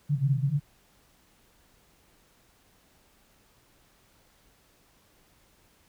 white band-pass noise, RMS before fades -26 dBFS, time 0.09-0.6 s, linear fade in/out 20 ms, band 130 to 150 Hz, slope 96 dB/octave, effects pink hiss -63 dBFS RMS until 5.88 s

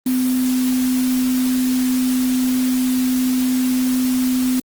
sine tone in noise, 254.7 Hz, C4, 46 cents flat, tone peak -15 dBFS, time 0.06-4.6 s, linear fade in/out 5 ms, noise white, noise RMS -29 dBFS, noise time 0.06-4.6 s, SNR +11 dB, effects Opus 24 kbps

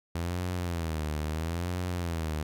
sawtooth tone with vibrato, 82.7 Hz, E2, 6 cents sharp, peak -26 dBFS, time 0.15-2.43 s, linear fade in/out 5 ms, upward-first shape sine, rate 0.75 Hz, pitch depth 150 cents each way, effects none

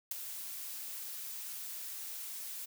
blue noise with ADSR envelope, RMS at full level -34 dBFS, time 0.11-2.66 s, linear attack 5 ms, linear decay 15 ms, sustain -9 dB, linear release 14 ms, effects none

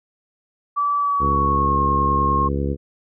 sine tone with pitch glide, 1154 to 1076.7 Hz, D6 to C6, -31 to +49 cents, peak -17 dBFS, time 0.76-2.49 s, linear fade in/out 20 ms, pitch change -120 cents, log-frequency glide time 0.98-1.79 s
harmonic tone, 70.1 Hz, C#2, 20 cents sharp, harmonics 1 / 2 / 3 / 4 / 5 / 6 / 7, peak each -23 / -26 / -28 / -29 / -30 / -31 / -31 dBFS, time 1.19-2.77 s, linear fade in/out 50 ms
effects none

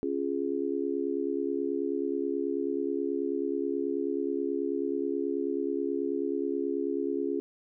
sine chord, Db major, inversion none, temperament just, 277.2 / 346.5 / 415.8 Hz, Db4 / F4 / Ab4, 0 / -14 / +2 cents, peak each -32 dBFS, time 0.03-7.4 s, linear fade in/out 0 ms, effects none

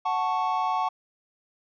triangle chord, F# minor, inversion none, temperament equal, 740 / 880 / 1108.7 Hz, F#5 / A5 / C#6, 0 / 0 / 0 cents, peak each -26 dBFS, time 0.05-0.89 s, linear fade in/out 10 ms, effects resampled to 16000 Hz

